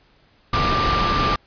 sine tone in noise, 1185 Hz, D6, 15 cents sharp, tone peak -20 dBFS, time 0.53-1.36 s, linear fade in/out 5 ms, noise pink, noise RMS -21 dBFS, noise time 0.53-1.36 s, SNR -2 dB, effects pink hiss -57 dBFS RMS until 1.46 s + resampled to 11025 Hz

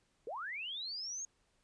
sine linear sweep, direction up, 397.7 to 6645 Hz, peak -39 dBFS, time 0.27-1.25 s, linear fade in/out 2 ms, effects pink hiss -75 dBFS RMS until 1.63 s + resampled to 22050 Hz

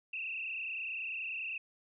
sine tone with frequency modulation, 2637 Hz, E7, in tune, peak -36 dBFS, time 0.13-1.58 s, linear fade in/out 5 ms, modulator 29.5 Hz, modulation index 4, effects none

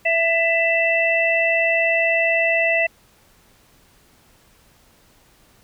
harmonic tone, 664 Hz, E5, 12 cents sharp, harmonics 1 / 3 / 4, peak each -20 / -20 / -20 dBFS, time 0.05-2.87 s, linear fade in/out 10 ms, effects pink hiss -55 dBFS RMS until 5.63 s

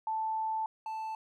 sine / triangle tone pair in turn, 880 / 880 Hz, A5 / A5, 0 / 0 cents, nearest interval unison, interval 0 cents, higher neither, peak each -30 / -33 dBFS, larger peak first, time 0.07-0.66 / 0.86-1.15 s, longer first, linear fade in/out 2 ms, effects none

